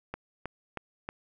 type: click train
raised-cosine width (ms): 0.5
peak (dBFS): -20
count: 4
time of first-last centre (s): 0.14-1.089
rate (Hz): 3.16
effects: none